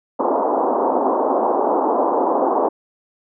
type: band-pass noise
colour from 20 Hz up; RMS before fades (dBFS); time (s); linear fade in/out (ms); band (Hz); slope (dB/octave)
white; -18; 0.19-2.69; 10; 250 to 1000; 48
effects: none